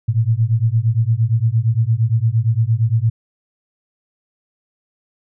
sine beating tone pair, 109.2 / 117.9 Hz, A2 / A#2, -13 / +20 cents, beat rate 8.7 Hz, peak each -16 dBFS, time 0.08-3.1 s, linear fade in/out 10 ms, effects none

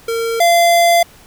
square tone pair in turn, 458.3 / 686.7 Hz, A#4 / F5, -29 / -29 cents, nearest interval perfect fifth, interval 700 cents, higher second, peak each -17 / -9 dBFS, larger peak second, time 0.08-0.4 / 0.4-1.03 s, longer second, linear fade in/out 5 ms, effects pink hiss -44 dBFS RMS until 1.26 s

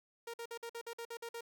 sawtooth tone bursts, 466.2 Hz, A#4, in tune, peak -38 dBFS, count 10, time 0.27-1.409 s, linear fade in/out 5 ms, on 68 ms, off 51 ms, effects 12-bit

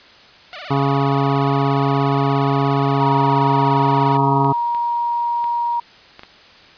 10% pulse tone with vibrato, 659.3 Hz, E5, in tune, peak -23 dBFS, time 0.53-4.17 s, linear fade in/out 0 ms, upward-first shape sine, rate 17 Hz, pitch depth 230 cents each way
harmonic tone, 138.59 Hz, C#3, in tune, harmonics 1 / 2 / 3 / 5 / 6 / 7 / 8 / 9, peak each -18 / -21 / -23 / -25 / -26 / -26 / -27 / -28 dBFS, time 0.7-4.53 s, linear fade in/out 10 ms
sine tone, 947 Hz, A#5, 27 cents sharp, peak -17 dBFS, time 3-5.8 s, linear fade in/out 5 ms
clicks, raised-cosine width 0.3 ms, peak -20 dBFS, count 7, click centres 3.913 / 3.982 / 4.446 / 4.748 / 5.442 / 6.194 / 6.234 s
effects white hiss -45 dBFS RMS until 6.77 s + resampled to 11025 Hz

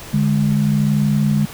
sine tone pair together, 146.87 / 207.7 Hz, D3 / G#3, 0 / 0 cents, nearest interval tritone, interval 600 cents, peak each -16 dBFS, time 0.13-1.46 s, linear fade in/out 10 ms, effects pink hiss -35 dBFS RMS until 1.53 s

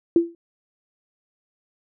sine tone with exponential decay, 338.1 Hz, E4, 44 cents sharp, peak -9 dBFS, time 0.16-0.35 s, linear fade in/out 2 ms, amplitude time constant 40 ms, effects none

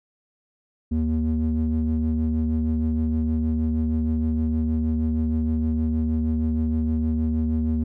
triangle ring-modulated tone, 79.6 Hz, D#2, 40 cents sharp, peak -15 dBFS, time 0.91-7.84 s, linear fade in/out 10 ms, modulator 156 Hz, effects none

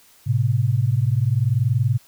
sine tone pair together, 108.81 / 129.4 Hz, A2 / C3, -19 / -19 cents, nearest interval minor third, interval 300 cents, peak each -19 dBFS, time 0.26-1.98 s, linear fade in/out 20 ms, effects white hiss -53 dBFS RMS until 2.07 s

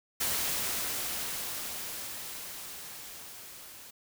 white noise with level ramp, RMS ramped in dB -30 to -49 dBFS, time 0.2-3.91 s, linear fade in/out 10 ms, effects none

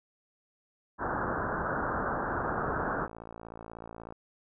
white low-pass noise, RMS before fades -32 dBFS, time 0.98-3.08 s, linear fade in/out 50 ms, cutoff 1600 Hz, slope 96 dB/octave
click train, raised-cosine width 1 ms, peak -29 dBFS, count 105, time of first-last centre 2.28-4.124 s, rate 56.4 Hz
effects none

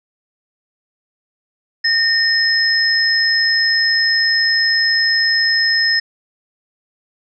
sine tone pair together, 1828 / 5158 Hz, A#6 / E8, -34 / -39 cents, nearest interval octave + tritone, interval 1795 cents, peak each -15 dBFS, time 1.84-6 s, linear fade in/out 10 ms, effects none

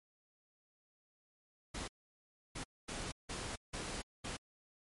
pink noise bursts at uneven times, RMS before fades -42 dBFS, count 6, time 1.74-1.88 / 2.55-2.64 / 2.88-3.12 / 3.29-3.56 / 3.73-4.02 / 4.24-4.37 s, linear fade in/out 10 ms, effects low-pass 11000 Hz 12 dB/octave + MP3 48 kbps

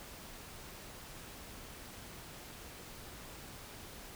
silence, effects pink hiss -50 dBFS RMS until 4.15 s

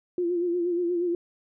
sine tone with vibrato, 349.2 Hz, F4, in tune, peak -23 dBFS, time 0.18-1.15 s, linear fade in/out 2 ms, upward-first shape sine, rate 8.4 Hz, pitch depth 51 cents each way, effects none

